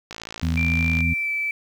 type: click train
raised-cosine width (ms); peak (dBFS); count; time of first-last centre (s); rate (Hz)
0.2; -16; 51; 0.11-1.006; 55.8
type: harmonic tone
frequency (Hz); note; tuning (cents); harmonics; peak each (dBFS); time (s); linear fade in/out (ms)
82.41; E2; 0; 1 / 2 / 3; -22 / -25 / -27; 0.42-1.14; 10
type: tone with pitch glide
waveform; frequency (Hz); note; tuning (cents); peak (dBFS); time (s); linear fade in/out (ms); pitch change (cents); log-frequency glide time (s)
sine; 2360 to 2317; D7 to D7; +8 to -24; -22; 0.57-1.51; 2; -32; 0.99-1.31
effects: 8-bit